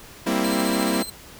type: chord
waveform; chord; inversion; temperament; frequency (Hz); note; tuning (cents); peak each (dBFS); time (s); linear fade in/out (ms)
sawtooth; C dominant seventh; second; equal with one note detuned; 196 / 233.1 / 262.8 / 329.6; G3 / Bb3 / C4 / E4; 0 / 0 / +8 / 0; -22; 0.26-1.03; 10
type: tone with tremolo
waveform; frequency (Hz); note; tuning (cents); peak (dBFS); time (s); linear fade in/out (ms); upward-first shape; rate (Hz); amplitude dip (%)
15% pulse; 4112; C8; -31; -22; 0.44-1.1; 5; triangle; 14; 65
effects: pink hiss -44 dBFS RMS until 1.39 s